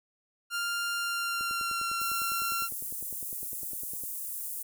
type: tone with pitch glide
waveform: sawtooth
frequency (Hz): 1396.9 to 1368.9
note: F6 to F6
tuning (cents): 0 to -35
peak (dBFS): -26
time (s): 0.5-2.69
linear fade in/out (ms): 50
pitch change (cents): -35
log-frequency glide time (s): 0.95-1.92
type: click train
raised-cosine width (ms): 2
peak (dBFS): -35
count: 27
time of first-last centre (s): 1.41-4.036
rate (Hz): 9.9
type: high-pass noise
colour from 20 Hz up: pink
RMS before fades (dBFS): -37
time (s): 2-4.63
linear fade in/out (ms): 10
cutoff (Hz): 9600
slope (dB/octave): 24
effects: none